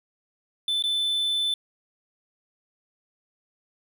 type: tone with dropouts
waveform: triangle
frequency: 3520 Hz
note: A7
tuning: in tune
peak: -21 dBFS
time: 0.68-1.54 s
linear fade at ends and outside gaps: 2 ms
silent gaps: 0.824-0.838 s
effects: none